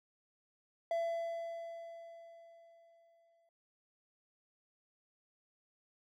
triangle tone with exponential decay, 671 Hz, E5, 31 cents sharp, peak -29 dBFS, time 0.91-3.49 s, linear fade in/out 2 ms, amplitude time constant 560 ms, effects none

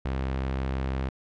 sawtooth tone, 66.1 Hz, C2, 18 cents sharp, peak -23 dBFS, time 0.05-1.09 s, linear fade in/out 5 ms, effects low-pass 3000 Hz 12 dB/octave

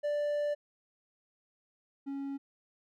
triangle tone pair in turn, 587.3 / 276.6 Hz, D5 / C#4, 0 / -4 cents, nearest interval octave + minor second, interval 1304 cents, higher first, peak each -27 / -33 dBFS, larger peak first, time 0.03-0.55 / 2.06-2.38 s, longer first, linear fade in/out 20 ms, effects none

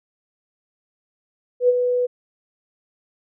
sine tone with ADSR envelope, 493.9 Hz, B4, in tune, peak -10 dBFS, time 1.6-2.07 s, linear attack 88 ms, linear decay 31 ms, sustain -7 dB, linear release 19 ms, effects none

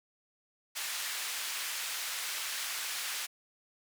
pink band-pass noise, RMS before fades -37 dBFS, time 0.75-3.27 s, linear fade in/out 20 ms, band 1700 to 15000 Hz, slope 12 dB/octave, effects none

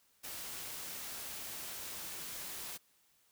white noise, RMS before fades -44 dBFS, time 0.23-2.78 s, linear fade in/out 20 ms, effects white hiss -71 dBFS RMS until 3.31 s

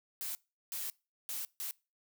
blue noise bursts at uneven times, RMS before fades -39 dBFS, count 4, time 0.21-0.35 / 0.72-0.9 / 1.29-1.45 / 1.6-1.71 s, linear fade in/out 0 ms, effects noise-tail reverb RT60 0.3 s tail -24 dB re dry

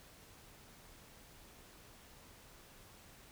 silence, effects pink hiss -59 dBFS RMS until 3.31 s

